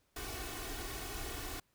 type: noise with comb filter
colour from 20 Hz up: pink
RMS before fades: -42 dBFS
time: 0.16-1.6 s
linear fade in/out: 5 ms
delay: 2.7 ms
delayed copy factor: +0.75
effects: pink hiss -75 dBFS RMS until 1.74 s